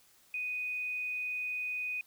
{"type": "tone", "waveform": "sine", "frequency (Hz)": 2489, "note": "D#7", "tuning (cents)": 0, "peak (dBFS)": -33, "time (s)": [0.34, 2.01], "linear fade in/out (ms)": 2, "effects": ["white hiss -64 dBFS RMS until 2.06 s"]}